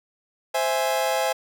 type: chord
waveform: 40% pulse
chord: C augmented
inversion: none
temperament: equal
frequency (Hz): 523.3 / 659.3 / 830.6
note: C5 / E5 / G#5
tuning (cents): 0 / 0 / 0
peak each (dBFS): -25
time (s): 0.54-1.33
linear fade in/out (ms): 10
effects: none